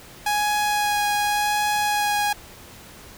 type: tone with vibrato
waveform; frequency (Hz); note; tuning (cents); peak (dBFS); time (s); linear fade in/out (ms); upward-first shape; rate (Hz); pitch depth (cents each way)
sawtooth; 830.6; G#5; 0; -16; 0.26-2.33; 5; sine; 0.88; 10
effects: pink hiss -44 dBFS RMS until 3.17 s